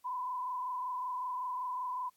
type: tone with frequency modulation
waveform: sine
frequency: 1003 Hz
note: B5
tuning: 26 cents sharp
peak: -34 dBFS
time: 0.04-2.1 s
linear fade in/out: 20 ms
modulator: 25.3 Hz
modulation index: 1
effects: white hiss -72 dBFS RMS until 2.16 s + AAC 64 kbps